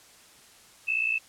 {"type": "tone pair together", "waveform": "sine", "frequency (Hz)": [2583, 2642], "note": ["E7", "E7"], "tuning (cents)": [-36, 3], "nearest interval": "unison", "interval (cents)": 39, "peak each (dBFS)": [-28, -26], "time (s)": [0.87, 1.19], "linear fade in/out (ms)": 20, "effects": ["white hiss -54 dBFS RMS until 1.28 s", "low-pass 10000 Hz 12 dB/octave"]}